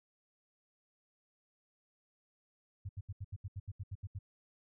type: tone bursts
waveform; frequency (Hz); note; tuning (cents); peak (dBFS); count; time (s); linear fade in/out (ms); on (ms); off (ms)
sine; 97.5; G2; -9; -38; 12; 2.85-4.19; 10; 42; 76
effects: none